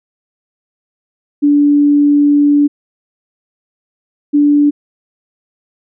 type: tone pair in turn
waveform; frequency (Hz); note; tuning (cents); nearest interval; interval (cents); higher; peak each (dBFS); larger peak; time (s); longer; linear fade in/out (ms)
sine; 290 / 291.4; D4 / D4; -22 / -13; unison; 9; second; -6; neither; 1.42-2.68 / 4.33-4.71; first; 20
effects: none